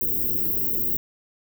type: band-stop noise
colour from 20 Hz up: white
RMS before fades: -24 dBFS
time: 0.01-0.97 s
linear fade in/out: 2 ms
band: 440 to 14000 Hz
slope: 96 dB/octave
effects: none